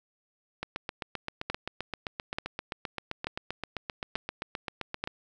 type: two click trains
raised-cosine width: 0.3 ms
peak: -14 / -17 dBFS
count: 5 / 35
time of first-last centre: 1.5-5.04 / 0.63-5.074 s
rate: 1.13 / 7.65 Hz
effects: none